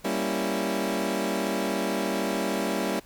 20% pulse chord, G diminished seventh, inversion none, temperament equal, 196 / 233.1 / 277.2 / 329.6 Hz, G3 / Bb3 / Db4 / Fb4, 0 / 0 / 0 / 0 cents, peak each -25 / -27 / -27 / -27 dBFS, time 0.04-3 s, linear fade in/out 10 ms, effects pink hiss -54 dBFS RMS until 3.05 s

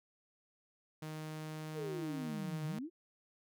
sawtooth tone, 155.56 Hz, D#3, in tune, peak -38 dBFS, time 1.02-2.79 s, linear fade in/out 5 ms
sine exponential two-way sweep, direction down then up, 479.6 to 143.2 to 364.1 Hz, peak -39 dBFS, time 1.74-2.9 s, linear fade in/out 50 ms, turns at 2.66 s
effects none

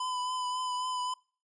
square tone with vibrato, 1005 Hz, B5, 30 cents sharp, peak -32 dBFS, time 0-1.14 s, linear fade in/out 5 ms, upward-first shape triangle, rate 3.7 Hz, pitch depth 25 cents each way, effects noise-tail reverb RT60 0.4 s tail -25 dB re dry + resampled to 22050 Hz

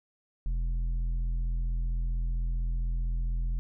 sine tone with tanh clipping, 42.19 Hz, E1, 41 cents sharp, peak -28 dBFS, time 0.46-3.59 s, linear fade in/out 0 ms, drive 7 dB, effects none

